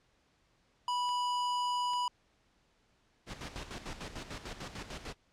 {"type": "tone", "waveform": "square", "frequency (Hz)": 983, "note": "B5", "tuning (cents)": -8, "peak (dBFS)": -31, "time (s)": [0.88, 2.08], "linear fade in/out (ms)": 2}
{"type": "clicks", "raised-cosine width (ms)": 0.2, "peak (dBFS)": [-34, -33, -37], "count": 3, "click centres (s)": [1.091, 1.935, 3.576]}
{"type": "noise with tremolo", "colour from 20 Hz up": "pink", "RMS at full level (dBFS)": -41, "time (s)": [3.26, 5.15], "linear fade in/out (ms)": 50, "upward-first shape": "square", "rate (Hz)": 6.7, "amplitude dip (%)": 65}
{"effects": ["pink hiss -71 dBFS RMS until 5.32 s", "low-pass 6000 Hz 12 dB/octave"]}